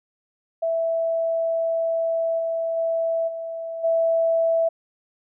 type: tone with level steps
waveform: sine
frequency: 659.3 Hz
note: E5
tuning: in tune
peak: -20 / -22 / -20 / -28 / -17 dBFS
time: 0.62-4.69 s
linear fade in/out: 10 ms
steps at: 2.38 / 2.76 / 3.27 / 3.83 s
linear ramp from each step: 20 ms
effects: none